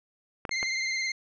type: clicks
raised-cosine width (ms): 0.5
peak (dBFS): -18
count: 3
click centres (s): 0.452 / 0.493 / 0.629
type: tone with vibrato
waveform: sawtooth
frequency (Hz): 2093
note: C7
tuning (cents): 0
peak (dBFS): -24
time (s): 0.51-1.12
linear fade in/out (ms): 5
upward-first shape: triangle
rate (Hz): 19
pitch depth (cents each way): 44
effects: resampled to 16000 Hz